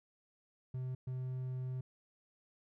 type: tone bursts at uneven times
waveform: triangle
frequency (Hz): 128.4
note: C3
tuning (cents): -32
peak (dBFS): -35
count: 2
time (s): 0.74-0.95 / 1.07-1.81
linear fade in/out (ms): 5
effects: none